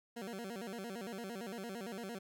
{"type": "tone with vibrato", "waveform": "20% pulse", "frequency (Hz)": 212.5, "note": "G#3", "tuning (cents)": 40, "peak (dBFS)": -37, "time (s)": [0.16, 2.19], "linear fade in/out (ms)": 10, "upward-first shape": "square", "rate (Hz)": 8.8, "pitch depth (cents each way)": 180, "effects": []}